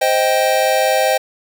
square chord, C minor, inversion none, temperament just, 523.3 / 627.9 / 784.9 Hz, C5 / Eb5 / G5, 0 / +16 / +2 cents, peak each -18 dBFS, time 0.01-1.18 s, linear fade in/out 10 ms, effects none

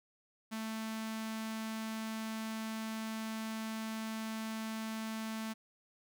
sawtooth tone with notch filter, 221 Hz, A3, 8 cents sharp, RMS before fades -40 dBFS, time 0.51-5.54 s, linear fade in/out 20 ms, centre 470 Hz, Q 1.1, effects none

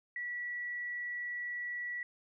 sine tone, 1944 Hz, B6, 28 cents flat, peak -36 dBFS, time 0.16-2.03 s, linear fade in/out 2 ms, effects none

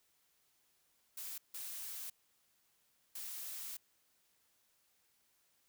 blue noise bursts at uneven times, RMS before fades -45 dBFS, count 3, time 1.17-1.38 / 1.54-2.1 / 3.15-3.77 s, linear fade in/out 5 ms, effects white hiss -75 dBFS RMS until 5.68 s

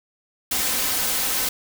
white noise with comb filter, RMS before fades -23 dBFS, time 0.51-1.49 s, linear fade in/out 5 ms, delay 3.9 ms, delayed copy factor +0.5, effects none

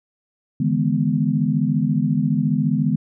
sine chord, E dominant seventh, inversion third, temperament equal with one note detuned, 146.83 / 161.33 / 207.7 / 246.9 Hz, D3 / E3 / G#3 / B3, 0 / -37 / 0 / 0 cents, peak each -22 dBFS, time 0.6-2.96 s, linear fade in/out 5 ms, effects none

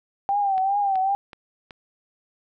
sine tone with vibrato, 786 Hz, G5, 4 cents sharp, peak -19 dBFS, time 0.29-1.15 s, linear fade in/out 0 ms, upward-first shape triangle, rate 2.5 Hz, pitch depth 87 cents each way
click train, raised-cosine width 0.3 ms, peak -24 dBFS, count 4, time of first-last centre 0.58-1.708 s, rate 2.66 Hz
effects none

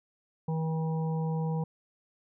harmonic tone, 160.4 Hz, E3, 47 cents flat, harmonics 1 / 3 / 5 / 6, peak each -28 / -38 / -42 / -44 dBFS, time 0.48-1.64 s, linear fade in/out 5 ms, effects none

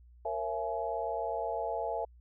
sine tone cluster, 462.7 / 542 / 670 / 844 Hz, A#4 / C#5 / E5 / G#5, -13 / -39 / +28 / +28 cents, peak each -38 / -39 / -35 / -37 dBFS, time 0.25-2.05 s, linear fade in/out 5 ms, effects added 60 Hz sine -54 dBFS peak until 2.2 s

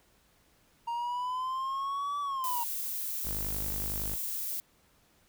triangle linear two-way sweep, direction up then down, 931 to 1157 to 931 Hz, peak -29 dBFS, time 0.87-2.64 s, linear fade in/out 10 ms, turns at 2.2 s
violet noise, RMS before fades -35 dBFS, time 2.44-4.6 s, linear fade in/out 0 ms
sawtooth tone, 50.8 Hz, G#1, 38 cents flat, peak -33 dBFS, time 3.24-4.16 s, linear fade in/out 20 ms
effects pink hiss -66 dBFS RMS until 5.28 s

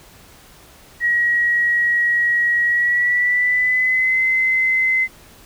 sine tone with pitch glide, 1905 to 2054 Hz, A#6 to C7, +37 to -33 cents, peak -14 dBFS, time 1-5.08 s, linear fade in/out 50 ms, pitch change +130 cents, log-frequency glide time 2.65-4.21 s, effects pink hiss -46 dBFS RMS until 5.45 s

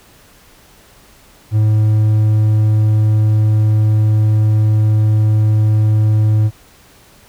triangle tone, 107.5 Hz, A2, 40 cents flat, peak -7 dBFS, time 1.51-6.51 s, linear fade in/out 50 ms, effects pink hiss -46 dBFS RMS until 7.28 s

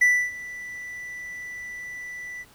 triangle tone with ADSR envelope, 1975.5 Hz, B6, in tune, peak -12 dBFS, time 0.01-2.45 s, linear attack 9 ms, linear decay 290 ms, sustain -20 dB, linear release 39 ms, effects pink hiss -54 dBFS RMS until 2.54 s

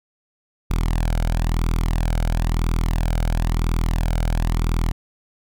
sawtooth tone with flanger, 40.95 Hz, E1, 11 cents flat, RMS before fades -20 dBFS, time 0.7-4.92 s, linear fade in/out 10 ms, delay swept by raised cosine 0.84 to 1.35 ms, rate 1 Hz, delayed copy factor +0.65, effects none

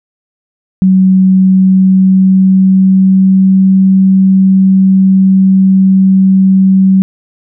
sine tone with pitch glide, 188.2 to 190.72 Hz, F#3 to G3, +30 to -47 cents, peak -3 dBFS, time 0.82-7.02 s, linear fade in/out 0 ms, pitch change +23 cents, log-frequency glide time 1.19-3.78 s, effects none

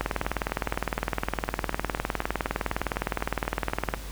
two click trains, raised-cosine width 0.5 ms, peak -10 / -21 dBFS, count 78 / 16, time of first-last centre 0.01-3.939 / 0.25-3.945 s, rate 19.6 / 4.06 Hz, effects added 50 Hz sine -36 dBFS peak until 4.11 s + pink hiss -43 dBFS RMS until 4.11 s

